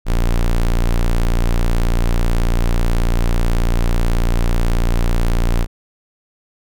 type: tone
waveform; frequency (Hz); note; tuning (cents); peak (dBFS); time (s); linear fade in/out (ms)
square; 29.14; A#0; 0; -13; 0.05-5.67; 50
effects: none